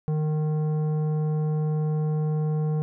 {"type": "tone with tanh clipping", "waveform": "triangle", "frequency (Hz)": 153.6, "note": "D#3", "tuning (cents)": -22, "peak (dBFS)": -24, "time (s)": [0.08, 2.82], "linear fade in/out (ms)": 0, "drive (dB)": 15, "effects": []}